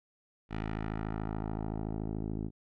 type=tone with low-pass filter sweep; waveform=10% pulse; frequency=53.7 Hz; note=A1; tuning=41 cents flat; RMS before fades=-36 dBFS; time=0.49-2.51 s; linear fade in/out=50 ms; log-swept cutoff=2700 to 340 Hz; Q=1.1; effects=none